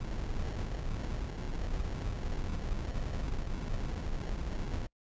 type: noise with sample-and-hold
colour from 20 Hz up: brown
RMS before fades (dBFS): -35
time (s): 0-4.87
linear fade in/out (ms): 10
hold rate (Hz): 1225
effects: noise-tail reverb RT60 0.1 s tail -26 dB re dry + resampled to 16000 Hz